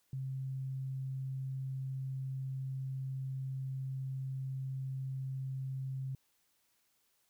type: tone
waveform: sine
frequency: 132.9 Hz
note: C3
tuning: 27 cents sharp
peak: -36 dBFS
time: 0.13-6.15 s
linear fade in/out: 2 ms
effects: white hiss -75 dBFS RMS until 7.29 s